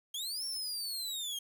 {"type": "linear two-way sweep", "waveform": "sawtooth", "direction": "up then down", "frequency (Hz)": [3187, 5500, 3187], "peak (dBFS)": -33, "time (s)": [0.14, 1.39], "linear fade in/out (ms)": 5, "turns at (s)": 0.45, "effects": ["10-bit"]}